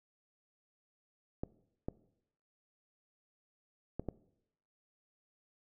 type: clicks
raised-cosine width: 2 ms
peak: -23 dBFS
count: 4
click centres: 1.435 / 1.885 / 3.996 / 4.087 s
effects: noise-tail reverb RT60 0.8 s tail -20 dB re dry